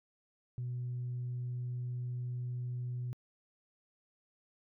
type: tone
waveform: sine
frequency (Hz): 123.4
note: B2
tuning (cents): -1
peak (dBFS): -34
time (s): 0.58-3.13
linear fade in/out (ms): 0
effects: tanh soft clip ceiling -32 dBFS